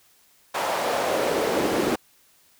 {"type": "noise with high-pass filter sweep", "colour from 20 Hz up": "brown", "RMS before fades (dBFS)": -24, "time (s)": [0.54, 1.96], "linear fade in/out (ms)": 10, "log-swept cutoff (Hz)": [800, 300], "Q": 1.9, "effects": ["white hiss -59 dBFS RMS until 2.59 s"]}